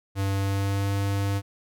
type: tone with pitch glide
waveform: square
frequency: 98 to 99.43 Hz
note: G2 to G2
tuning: 0 to +25 cents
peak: -24 dBFS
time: 0.15-1.42 s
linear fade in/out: 50 ms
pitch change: +25 cents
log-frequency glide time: 0.36-0.92 s
effects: none

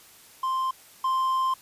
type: tone pair in turn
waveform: triangle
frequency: 1046.5 / 1046.5 Hz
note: C6 / C6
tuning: 0 / 0 cents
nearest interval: unison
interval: 0 cents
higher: neither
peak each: -22 / -20 dBFS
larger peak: second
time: 0.43-0.71 / 1.04-1.54 s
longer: second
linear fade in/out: 5 ms
effects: white hiss -52 dBFS RMS until 1.61 s + resampled to 32000 Hz

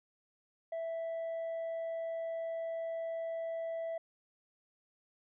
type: tone with tanh clipping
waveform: triangle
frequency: 659.3 Hz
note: E5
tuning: in tune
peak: -36 dBFS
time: 0.72-3.98 s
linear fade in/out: 5 ms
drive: 7 dB
effects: none

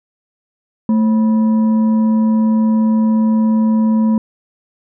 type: tone with frequency modulation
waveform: sine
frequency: 220.7 Hz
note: A3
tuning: 5 cents sharp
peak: -10 dBFS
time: 0.89-4.18 s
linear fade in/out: 2 ms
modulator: 755 Hz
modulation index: 0.24
effects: none

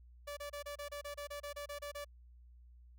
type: tone bursts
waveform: sawtooth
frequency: 579 Hz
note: D5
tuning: 25 cents flat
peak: -38 dBFS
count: 14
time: 0.27-2.047 s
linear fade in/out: 10 ms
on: 100 ms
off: 29 ms
effects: added 60 Hz sine -56 dBFS peak until 2.98 s

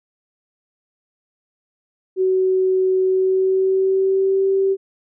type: tone with pitch glide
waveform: sine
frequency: 375.1 to 387.4 Hz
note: F#4 to G4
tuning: +24 to -20 cents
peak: -14 dBFS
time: 2.16-4.77 s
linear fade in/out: 50 ms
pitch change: +56 cents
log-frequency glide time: 3.03-4.47 s
effects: none

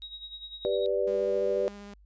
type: tone with tremolo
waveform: sine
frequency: 3800 Hz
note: A#7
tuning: 33 cents sharp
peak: -37 dBFS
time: 0.02-0.86 s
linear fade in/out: 0 ms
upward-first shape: sine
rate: 10 Hz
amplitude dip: 70%
type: chord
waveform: sine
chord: G major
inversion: none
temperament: equal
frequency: 392 / 493.9 / 587.3 Hz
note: G4 / B4 / D5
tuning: 0 / 0 / 0 cents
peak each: -29 dBFS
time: 0.65-1.68 s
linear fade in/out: 0 ms
type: tone with vibrato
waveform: sawtooth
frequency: 202.9 Hz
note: G#3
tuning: 40 cents flat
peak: -39 dBFS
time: 1.07-1.94 s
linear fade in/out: 5 ms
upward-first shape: sine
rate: 15 Hz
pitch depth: 10 cents each way
effects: added 50 Hz sine -54 dBFS peak until 2.05 s + resampled to 16000 Hz

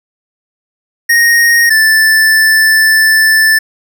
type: tone pair in turn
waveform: square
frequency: 1864.7 / 1760 Hz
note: A#6 / A6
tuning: 0 / 0 cents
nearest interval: minor second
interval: 100 cents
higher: first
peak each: -6 dBFS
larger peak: neither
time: 1.09-1.7 / 1.7-3.59 s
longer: second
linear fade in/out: 10 ms
effects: none

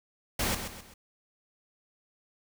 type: noise with echo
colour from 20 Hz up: pink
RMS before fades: -29 dBFS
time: 0.39-0.55 s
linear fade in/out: 5 ms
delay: 130 ms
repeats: 3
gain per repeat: -8 dB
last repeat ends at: 0.94 s
effects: none

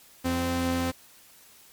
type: tone pair together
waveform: sawtooth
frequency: 85.7 / 259.3 Hz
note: F2 / C4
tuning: -32 / -15 cents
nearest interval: octave + perfect fifth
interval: 1917 cents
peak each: -27 / -22 dBFS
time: 0.24-0.92 s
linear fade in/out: 20 ms
effects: white hiss -54 dBFS RMS until 1.72 s + MP3 96 kbps

